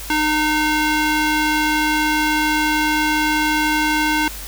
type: tone with band-pass filter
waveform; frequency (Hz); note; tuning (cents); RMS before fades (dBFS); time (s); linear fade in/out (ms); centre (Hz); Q
square; 305.5; D#4; -32; -18; 0.1-4.28; 2; 2000; 0.67
effects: added 50 Hz sine -33 dBFS peak until 4.47 s + white hiss -33 dBFS RMS until 4.47 s